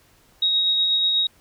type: tone with tremolo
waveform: sine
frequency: 3781 Hz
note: A#7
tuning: 24 cents sharp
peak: -16 dBFS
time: 0.42-1.27 s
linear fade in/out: 5 ms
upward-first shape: sine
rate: 8.2 Hz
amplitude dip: 25%
effects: pink hiss -57 dBFS RMS until 1.4 s